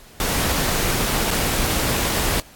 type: noise with dropouts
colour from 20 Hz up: pink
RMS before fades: -21 dBFS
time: 0.2-2.4 s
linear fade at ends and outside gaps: 1 ms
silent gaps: 1.307-1.311 s
effects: pink hiss -46 dBFS RMS until 2.55 s + AAC 64 kbps

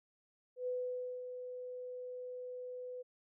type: tone with ADSR envelope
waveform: sine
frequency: 499.9 Hz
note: B4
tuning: 21 cents sharp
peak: -34 dBFS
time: 0.56-3.03 s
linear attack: 110 ms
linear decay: 550 ms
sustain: -8 dB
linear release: 20 ms
effects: none

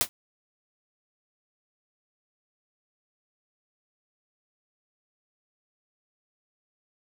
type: noise with exponential decay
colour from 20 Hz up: white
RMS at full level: -18 dBFS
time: 0.01-0.09 s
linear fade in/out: 0 ms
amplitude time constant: 17 ms
effects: none

